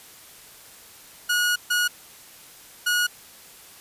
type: tone bursts at uneven times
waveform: sawtooth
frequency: 1451 Hz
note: F#6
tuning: 34 cents flat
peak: -16 dBFS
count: 3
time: 1.29-1.56 / 1.7-1.88 / 2.86-3.07 s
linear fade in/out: 10 ms
effects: white hiss -47 dBFS RMS until 3.8 s + resampled to 32000 Hz